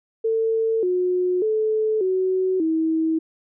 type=tone with pitch steps; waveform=sine; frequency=448.1 / 362.7 / 434.6 / 373.9 / 321.1 Hz; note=A4 / F#4 / A4 / F#4 / E4; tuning=+32 / -34 / -21 / +18 / -45 cents; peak=-18 dBFS; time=0.24-3.19 s; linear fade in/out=10 ms; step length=590 ms; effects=none